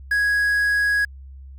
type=tone with quantisation; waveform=triangle; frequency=1661 Hz; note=G#6; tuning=in tune; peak=-15 dBFS; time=0.11-1.05 s; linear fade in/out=5 ms; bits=7; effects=added 67 Hz sine -37 dBFS peak until 1.58 s